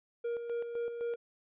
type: tone with tremolo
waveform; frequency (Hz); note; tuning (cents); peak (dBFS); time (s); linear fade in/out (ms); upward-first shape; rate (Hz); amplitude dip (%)
triangle; 471.1; A#4; +18; -30; 0.24-1.16; 10; square; 3.9; 50
effects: resampled to 8000 Hz